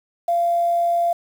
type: tone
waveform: sine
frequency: 688 Hz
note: F5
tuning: 26 cents flat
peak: -16 dBFS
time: 0.28-1.13 s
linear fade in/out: 5 ms
effects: 7-bit